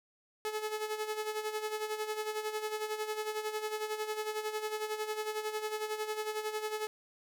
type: tone with tremolo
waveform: sawtooth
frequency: 429.3 Hz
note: A4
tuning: 43 cents flat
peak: -28 dBFS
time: 0.45-6.87 s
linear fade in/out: 0 ms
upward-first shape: sine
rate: 11 Hz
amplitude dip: 65%
effects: none